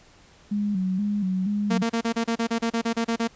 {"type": "tone with vibrato", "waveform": "sine", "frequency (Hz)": 196, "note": "G3", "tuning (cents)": 0, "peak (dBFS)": -22, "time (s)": [0.51, 1.83], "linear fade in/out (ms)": 10, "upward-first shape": "square", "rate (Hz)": 2.1, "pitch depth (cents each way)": 87}
{"type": "tone bursts", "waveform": "sawtooth", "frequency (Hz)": 230.1, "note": "A#3", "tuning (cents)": -22, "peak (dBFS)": -18, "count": 14, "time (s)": [1.7, 3.277], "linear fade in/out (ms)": 10, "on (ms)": 82, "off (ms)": 33}
{"effects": ["pink hiss -54 dBFS RMS until 3.35 s", "resampled to 16000 Hz"]}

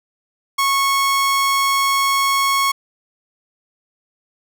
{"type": "tone", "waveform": "sawtooth", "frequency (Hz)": 1100, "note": "C#6", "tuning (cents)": -14, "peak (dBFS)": -11, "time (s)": [0.58, 2.72], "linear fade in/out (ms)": 10, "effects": []}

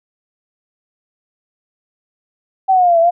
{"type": "linear two-way sweep", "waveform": "sine", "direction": "down then up", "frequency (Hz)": [775, 659.3, 715], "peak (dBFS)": -8, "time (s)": [2.68, 3.11], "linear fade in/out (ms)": 20, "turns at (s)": 3, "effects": []}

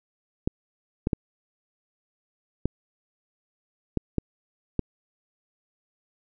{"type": "clicks", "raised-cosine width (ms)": 3, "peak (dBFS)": -10, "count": 7, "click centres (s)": [0.475, 1.071, 1.132, 2.656, 3.973, 4.183, 4.793], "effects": []}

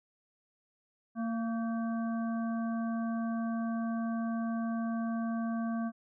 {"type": "harmonic tone with a mistuned harmonic", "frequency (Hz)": 228.4, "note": "A#3", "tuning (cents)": -35, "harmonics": [1, 3, 5, 7], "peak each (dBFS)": [-31, -41, -45, -48], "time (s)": [1.15, 5.92], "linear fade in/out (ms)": 50, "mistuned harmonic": 7, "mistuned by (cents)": -50, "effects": []}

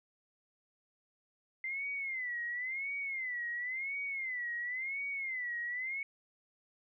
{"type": "tone with vibrato", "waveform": "sine", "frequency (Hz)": 2064, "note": "C7", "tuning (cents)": -24, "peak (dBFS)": -35, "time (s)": [1.64, 6.03], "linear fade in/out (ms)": 2, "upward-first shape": "sine", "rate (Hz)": 0.95, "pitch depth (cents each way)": 150, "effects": []}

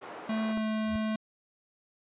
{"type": "band-pass noise", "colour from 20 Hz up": "white", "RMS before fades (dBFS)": -44, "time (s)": [0.01, 0.54], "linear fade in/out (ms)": 20, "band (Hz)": [290, 1000], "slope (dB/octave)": 12}
{"type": "tone with pitch glide", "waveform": "square", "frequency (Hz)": [220, 217.6], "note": ["A3", "A3"], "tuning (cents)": [0, -19], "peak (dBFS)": -29, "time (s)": [0.29, 1.16], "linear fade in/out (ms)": 5, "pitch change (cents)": -19, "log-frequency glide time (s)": [0.45, 0.65]}
{"type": "clicks", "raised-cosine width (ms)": 1, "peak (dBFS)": -29, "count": 2, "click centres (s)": [0.573, 0.576]}
{"type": "tone with exponential growth", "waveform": "sine", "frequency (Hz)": 82.41, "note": "E2", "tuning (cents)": 0, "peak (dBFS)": -32, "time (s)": [0.81, 0.96], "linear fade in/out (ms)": 0, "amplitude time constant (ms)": 31}
{"effects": ["resampled to 8000 Hz"]}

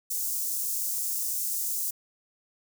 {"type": "high-pass noise", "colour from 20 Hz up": "white", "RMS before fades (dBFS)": -30, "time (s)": [0.1, 1.91], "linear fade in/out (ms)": 10, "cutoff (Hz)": 6300, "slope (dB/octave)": 24, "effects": []}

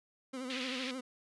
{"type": "tone with vibrato", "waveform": "30% pulse", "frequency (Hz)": 256.9, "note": "C4", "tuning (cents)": -32, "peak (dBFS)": -36, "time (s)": [0.33, 1.01], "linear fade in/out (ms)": 10, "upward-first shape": "sine", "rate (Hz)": 13, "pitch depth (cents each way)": 67}
{"type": "band-pass noise", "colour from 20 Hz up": "pink", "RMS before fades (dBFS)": -41, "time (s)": [0.5, 0.91], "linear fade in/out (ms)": 0, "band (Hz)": [2000, 4300], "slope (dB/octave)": 24}
{"effects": ["resampled to 24000 Hz"]}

